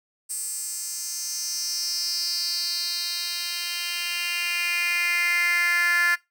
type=tone with high-pass filter sweep; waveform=10% pulse; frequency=347.9 Hz; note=F4; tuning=7 cents flat; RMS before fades=-26 dBFS; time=0.29-6.16 s; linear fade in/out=20 ms; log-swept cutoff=8300 to 1700 Hz; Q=4.5; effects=noise-tail reverb RT60 0.2 s tail -20 dB re dry